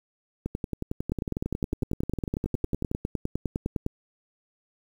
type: two click trains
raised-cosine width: 3 ms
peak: -16 / -14 dBFS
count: 28 / 28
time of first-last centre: 0.46-2.915 / 1.12-3.864 s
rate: 11 / 9.84 Hz
effects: 8-bit